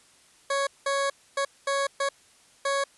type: tone bursts at uneven times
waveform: 20% pulse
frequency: 554.4 Hz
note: C#5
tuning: in tune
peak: -19 dBFS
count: 6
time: 0.5-0.67 / 0.86-1.1 / 1.37-1.45 / 1.67-1.87 / 2-2.09 / 2.65-2.84 s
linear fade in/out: 5 ms
effects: white hiss -58 dBFS RMS until 2.97 s + resampled to 24000 Hz